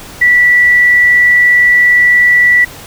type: tone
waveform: sine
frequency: 1957 Hz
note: B6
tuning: 16 cents flat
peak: -4 dBFS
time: 0.21-2.65 s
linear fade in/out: 10 ms
effects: pink hiss -31 dBFS RMS until 2.86 s